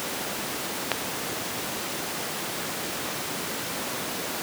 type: click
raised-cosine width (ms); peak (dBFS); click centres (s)
0.3; -3; 0.917
effects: pink hiss -30 dBFS RMS until 4.42 s + high-pass 200 Hz 12 dB/octave